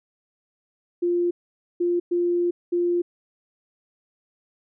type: tone bursts at uneven times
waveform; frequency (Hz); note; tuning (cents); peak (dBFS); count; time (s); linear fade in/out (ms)
sine; 349.2; F4; 0; -19; 4; 1.02-1.31 / 1.8-2 / 2.11-2.51 / 2.72-3.02; 10
effects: none